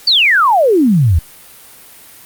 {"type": "exponential sweep", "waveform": "sine", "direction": "down", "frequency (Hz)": [4699, 73.4], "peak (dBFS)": -7, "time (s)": [0.07, 1.19], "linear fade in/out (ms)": 5, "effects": ["white hiss -39 dBFS RMS until 2.25 s", "Opus 48 kbps"]}